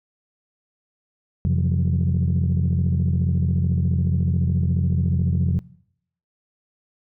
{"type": "tone cluster", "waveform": "sine", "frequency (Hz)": [87.6, 132.2, 169.6, 183.7], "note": ["F2", "C3", "E3", "F#3"], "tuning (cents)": [6, 18, 50, -12], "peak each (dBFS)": [-19, -21, -24, -25], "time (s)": [1.45, 5.59], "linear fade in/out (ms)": 0, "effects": ["noise-tail reverb RT60 0.7 s tail -21 dB re dry", "tanh soft clip ceiling -12 dBFS"]}